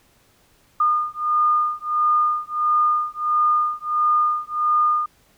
sine beating tone pair, 1217 / 1218.5 Hz, D#6 / D#6, -39 / -37 cents, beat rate 1.5 Hz, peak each -20 dBFS, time 0.8-5.06 s, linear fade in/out 5 ms, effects pink hiss -58 dBFS RMS until 5.37 s

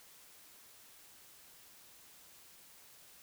silence, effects white hiss -59 dBFS RMS until 3.22 s

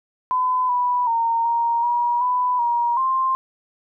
sine tone with pitch steps, 1011 / 984 / 921 / 934 / 958 / 995 / 949 / 1051 Hz, B5 / B5 / A#5 / A#5 / A#5 / B5 / A#5 / C6, +40 / -7 / -21 / +3 / +47 / +13 / +31 / +7 cents, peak -17 dBFS, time 0.31-3.35 s, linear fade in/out 0 ms, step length 380 ms, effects none

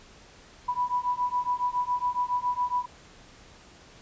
sine beating tone pair, 983 / 990.2 Hz, B5 / B5, -8 / +4 cents, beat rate 7.2 Hz, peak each -28 dBFS, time 0.68-2.86 s, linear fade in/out 10 ms, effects pink hiss -52 dBFS RMS until 4.01 s + resampled to 16000 Hz

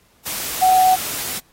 sine tone in noise, 746 Hz, F#5, 14 cents sharp, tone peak -10 dBFS, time 0.61-0.96 s, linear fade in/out 20 ms, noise white, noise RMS -26 dBFS, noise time 0.25-1.4 s, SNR +13 dB, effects pink hiss -57 dBFS RMS until 1.52 s + AAC 48 kbps

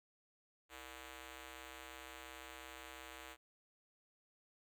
5% pulse ring-modulated tone, 262.8 Hz, C4, 8 cents sharp, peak -36 dBFS, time 0.69-3.37 s, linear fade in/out 50 ms, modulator 200 Hz, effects none

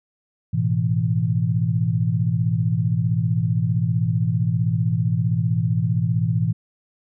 sine chord, A suspended second, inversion none, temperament equal with one note detuned, 108.05 / 123.47 / 164.81 Hz, A2 / B2 / E3, -31 / 0 / 0 cents, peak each -22 dBFS, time 0.53-6.53 s, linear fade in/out 10 ms, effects none

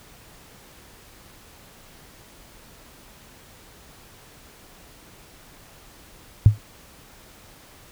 sine tone with exponential decay, 105.5 Hz, G#2, 28 cents sharp, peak -4 dBFS, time 6.46-6.58 s, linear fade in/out 0 ms, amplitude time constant 26 ms, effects pink hiss -49 dBFS RMS until 7.91 s

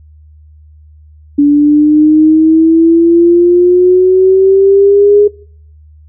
sine exponential sweep, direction up, 287.1 to 415.3 Hz, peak -3 dBFS, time 1.38-5.28 s, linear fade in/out 10 ms, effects noise-tail reverb RT60 0.6 s tail -22 dB re dry + added 76 Hz sine -36 dBFS peak until 6.08 s

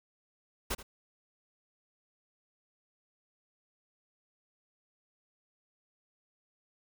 pink noise with echo, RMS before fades -33 dBFS, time 0.7-0.75 s, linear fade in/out 10 ms, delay 80 ms, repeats 1, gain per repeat -15 dB, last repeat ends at 0.83 s, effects none

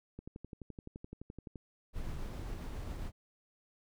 click train, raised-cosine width 3 ms, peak -32 dBFS, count 17, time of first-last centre 0.19-1.558 s, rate 11.7 Hz
brown noise with tremolo, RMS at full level -39 dBFS, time 1.93-3.12 s, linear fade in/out 50 ms, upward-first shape triangle, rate 7.4 Hz, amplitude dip 25%
effects none

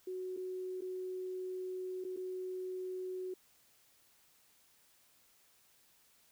sine tone with dropouts, 370 Hz, F#4, in tune, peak -38 dBFS, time 0.07-3.34 s, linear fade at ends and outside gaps 5 ms, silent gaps 0.366-0.372 / 0.809-0.819 / 2.041-2.048 / 2.164-2.171 s, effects white hiss -68 dBFS RMS until 6.31 s

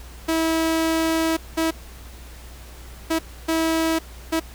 sawtooth tone bursts at uneven times, 324.3 Hz, E4, 28 cents flat, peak -15 dBFS, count 5, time 0.28-1.37 / 1.57-1.71 / 3.1-3.19 / 3.48-3.99 / 4.32-4.4 s, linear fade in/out 10 ms, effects added 60 Hz sine -39 dBFS peak until 4.54 s + pink hiss -45 dBFS RMS until 4.54 s

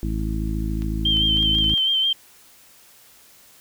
harmonic tone, 53.9 Hz, A1, 35 cents flat, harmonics 1 / 2 / 3 / 4 / 5 / 6, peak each -24 / -31 / -31 / -31 / -36 / -32 dBFS, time 0.03-1.74 s, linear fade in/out 0 ms
clicks, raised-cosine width 0.2 ms, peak -23 dBFS, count 9, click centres 0.821 / 1.169 / 1.37 / 1.428 / 1.55 / 1.586 / 1.643 / 1.697 / 1.778 s
sine tone with vibrato, 3136 Hz, G7, in tune, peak -17 dBFS, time 1.05-2.13 s, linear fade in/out 5 ms, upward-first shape sine, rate 6.1 Hz, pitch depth 36 cents each way
effects white hiss -51 dBFS RMS until 3.6 s

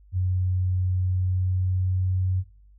sine tone with pitch glide, 91.9 to 92.81 Hz, F#2 to F#2, -11 to +6 cents, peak -21 dBFS, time 0.12-2.44 s, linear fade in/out 50 ms, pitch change +17 cents, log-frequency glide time 0.91-2.21 s, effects noise-tail reverb RT60 0.5 s tail -18 dB re dry + added 50 Hz sine -50 dBFS peak until 2.78 s

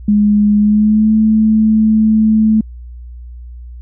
sine tone with pitch glide, 207.7 to 217.8 Hz, G#3 to A3, 0 to -17 cents, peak -7 dBFS, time 0.08-2.61 s, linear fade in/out 5 ms, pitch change +83 cents, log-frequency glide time 0.58-1.13 s, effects added 60 Hz sine -28 dBFS peak until 3.81 s

